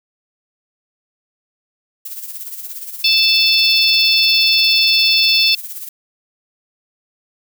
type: noise with tremolo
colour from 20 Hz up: violet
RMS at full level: -27 dBFS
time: 2.05-5.89 s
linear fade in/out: 5 ms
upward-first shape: sine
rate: 17 Hz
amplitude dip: 60%
type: harmonic tone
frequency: 880 Hz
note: A5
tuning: in tune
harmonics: 3 / 4 / 5 / 6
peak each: -16 / -16 / -16 / -16 dBFS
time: 3.04-5.55 s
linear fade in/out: 5 ms
effects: none